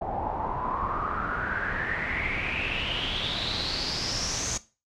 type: noise with low-pass filter sweep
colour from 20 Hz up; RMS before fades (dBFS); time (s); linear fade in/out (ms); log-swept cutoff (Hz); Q
pink; -30; 0.01-4.58; 10; 740 to 6600; 7.7
effects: noise-tail reverb RT60 0.3 s tail -17 dB re dry